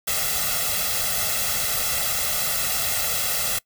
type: noise with comb filter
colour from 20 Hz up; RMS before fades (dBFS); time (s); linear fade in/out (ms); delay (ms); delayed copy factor
white; -24; 0.07-3.59; 10; 1.5; +0.95
effects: noise-tail reverb RT60 0.1 s tail -22 dB re dry